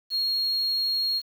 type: tone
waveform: sine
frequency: 4278 Hz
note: C8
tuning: 38 cents sharp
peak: -21 dBFS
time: 0.1-1.22 s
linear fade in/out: 50 ms
effects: tanh soft clip ceiling -21 dBFS + 8-bit